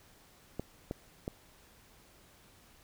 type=clicks; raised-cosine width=2 ms; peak=-22 dBFS; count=3; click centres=0.596 / 0.911 / 1.279 s; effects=pink hiss -61 dBFS RMS until 2.83 s